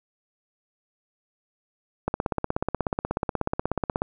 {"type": "click train", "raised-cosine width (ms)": 1, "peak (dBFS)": -10, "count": 33, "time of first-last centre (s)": [2.08, 4.019], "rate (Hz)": 16.5, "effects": []}